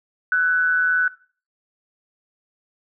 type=tone with amplitude modulation; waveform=sine; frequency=1495 Hz; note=F#6; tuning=17 cents sharp; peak=-13 dBFS; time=0.32-1.08 s; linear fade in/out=2 ms; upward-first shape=sine; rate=162 Hz; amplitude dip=50%; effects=noise-tail reverb RT60 0.4 s tail -19 dB re dry